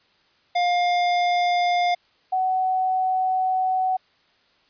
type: tone pair in turn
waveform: square / sine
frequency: 707 / 748.7 Hz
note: F5 / F#5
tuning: +21 / +20 cents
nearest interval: minor second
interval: 99 cents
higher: second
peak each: -19 dBFS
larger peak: neither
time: 0.55-1.95 / 2.32-3.97 s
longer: second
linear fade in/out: 10 ms
effects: white hiss -61 dBFS RMS until 4.69 s + resampled to 11025 Hz